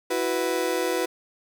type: chord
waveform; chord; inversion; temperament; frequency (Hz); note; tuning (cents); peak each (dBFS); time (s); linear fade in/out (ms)
35% pulse; E suspended second; none; just; 329.6 / 370.8 / 494.4; E4 / F#4 / B4; 0 / +4 / +2; -28 / -26 / -25; 0.1-1.06; 10
effects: 9-bit